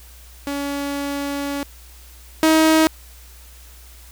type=tone pair in turn; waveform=sawtooth; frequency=282.7 / 317.3 Hz; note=C#4 / D#4; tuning=+34 / +34 cents; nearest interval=major second; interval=200 cents; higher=second; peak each=-19 / -8 dBFS; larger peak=second; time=0.47-1.63 / 2.43-2.87 s; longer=first; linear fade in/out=0 ms; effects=added 60 Hz sine -42 dBFS peak until 4.11 s + white hiss -47 dBFS RMS until 4.11 s